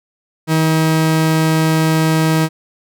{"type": "tone pair together", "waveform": "45% pulse", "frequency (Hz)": [159.1, 318.2], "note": ["D#3", "D#4"], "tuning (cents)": [39, 39], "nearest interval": "octave", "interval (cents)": 1200, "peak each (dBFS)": [-13, -18], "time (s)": [0.47, 2.49], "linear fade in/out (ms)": 50, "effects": []}